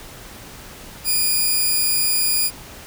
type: tone pair together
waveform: 5% pulse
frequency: 2434 / 4868 Hz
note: D#7 / D#8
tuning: -39 / -39 cents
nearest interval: octave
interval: 1200 cents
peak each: -13 / -14 dBFS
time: 1.04-2.51 s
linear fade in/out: 50 ms
effects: pink hiss -39 dBFS RMS until 2.86 s